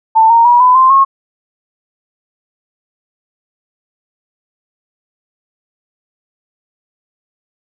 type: tone with pitch steps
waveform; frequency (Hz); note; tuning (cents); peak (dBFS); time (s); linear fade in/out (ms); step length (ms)
sine; 890 / 926.2 / 963.8 / 1003 / 1043.8 / 1086.3; A5 / A#5 / B5 / B5 / C6 / C#6; +20 / -11 / -43 / +26 / -4 / -35; -4; 0.15-1.05; 20; 150
effects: none